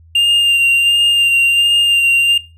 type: tone with vibrato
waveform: triangle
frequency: 2794 Hz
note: F7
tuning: in tune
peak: -7 dBFS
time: 0.15-2.38 s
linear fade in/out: 5 ms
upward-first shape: sine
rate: 1.4 Hz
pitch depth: 18 cents each way
effects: noise-tail reverb RT60 0.3 s tail -18 dB re dry + added 82 Hz sine -41 dBFS peak until 2.57 s